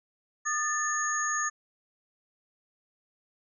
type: tone cluster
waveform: sine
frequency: 1224 / 1768 / 6630 Hz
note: D#6 / A6 / G#8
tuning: -29 / +8 / -4 cents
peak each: -31 dBFS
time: 0.45-1.5 s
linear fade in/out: 20 ms
effects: none